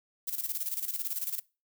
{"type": "noise with tremolo", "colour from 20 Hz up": "violet", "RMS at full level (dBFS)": -32, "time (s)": [0.27, 1.4], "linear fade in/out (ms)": 10, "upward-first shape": "square", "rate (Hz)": 18, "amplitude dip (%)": 70, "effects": ["noise-tail reverb RT60 0.3 s tail -23 dB re dry"]}